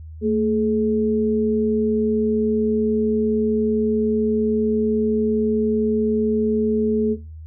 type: tone pair together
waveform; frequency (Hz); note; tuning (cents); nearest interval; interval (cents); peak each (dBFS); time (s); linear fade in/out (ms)
sine; 223.9 / 424.4; A3 / G#4; +30 / +38; major seventh; 1108; -19; 0.21-7.17; 50
effects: noise-tail reverb RT60 0.3 s tail -19 dB re dry + added 79 Hz sine -34 dBFS peak until 7.46 s